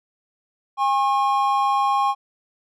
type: tone pair together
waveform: triangle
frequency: 811.4 / 1084 Hz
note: G#5 / C#6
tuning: -41 / -39 cents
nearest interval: perfect fourth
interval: 502 cents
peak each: -18 dBFS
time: 0.77-2.15 s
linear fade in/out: 50 ms
effects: none